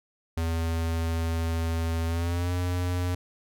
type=tone with pitch glide; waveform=square; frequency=82.41 to 89.35 Hz; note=E2 to F2; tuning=0 to +40 cents; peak=-26 dBFS; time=0.37-3.15 s; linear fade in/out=5 ms; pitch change=+140 cents; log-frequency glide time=2.06-2.53 s; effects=none